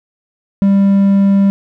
triangle tone, 197.5 Hz, G3, 13 cents sharp, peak -5 dBFS, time 0.62-1.5 s, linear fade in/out 0 ms, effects none

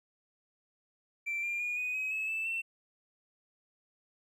triangle tone with pitch steps, 2345 / 2392 / 2439 / 2487 / 2537 / 2587 / 2638 / 2691 Hz, D7 / D7 / D#7 / D#7 / D#7 / E7 / E7 / E7, -3 / +31 / -35 / -1 / +33 / -33 / +1 / +35 cents, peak -29 dBFS, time 1.26-2.62 s, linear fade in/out 20 ms, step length 170 ms, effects tanh soft clip ceiling -28 dBFS

